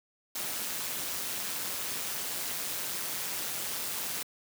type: noise with amplitude modulation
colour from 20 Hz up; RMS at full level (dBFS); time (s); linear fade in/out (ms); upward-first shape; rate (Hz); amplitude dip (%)
white; -32; 0.35-4.23; 5; sine; 180; 65
effects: high-pass 100 Hz 12 dB/octave